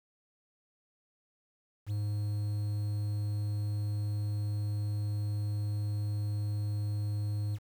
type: tone with quantisation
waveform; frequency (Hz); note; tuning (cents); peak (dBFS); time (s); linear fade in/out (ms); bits
triangle; 103.83; G#2; 0; -28; 1.86-7.59; 50; 9
effects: none